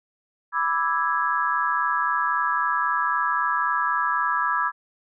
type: chord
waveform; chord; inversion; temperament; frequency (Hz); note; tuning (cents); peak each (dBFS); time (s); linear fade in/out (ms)
sine; E dominant seventh; second; equal with one note detuned; 987.8 / 1174.7 / 1318.5 / 1656.4; B5 / D6 / E6 / G#6; 0 / 0 / 0 / -5; -26; 0.52-4.72; 50
effects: none